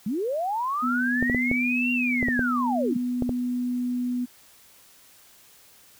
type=linear two-way sweep; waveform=sine; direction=up then down; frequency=186 to 2780 to 186 Hz; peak=-24 dBFS; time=0.06-2.97 s; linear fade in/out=5 ms; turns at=1.92 s
type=tone; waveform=sine; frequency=246.9 Hz; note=B3; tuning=in tune; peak=-24 dBFS; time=0.82-4.26 s; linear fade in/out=20 ms
type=clicks; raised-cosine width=2 ms; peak=-14 dBFS; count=9; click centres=1.226 / 1.298 / 1.347 / 1.514 / 2.228 / 2.285 / 2.393 / 3.223 / 3.293 s
effects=white hiss -54 dBFS RMS until 5.99 s